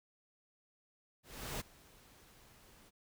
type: noise with ADSR envelope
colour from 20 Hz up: pink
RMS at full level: -40 dBFS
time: 1.23-2.91 s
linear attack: 370 ms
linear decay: 19 ms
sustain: -22 dB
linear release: 31 ms
effects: none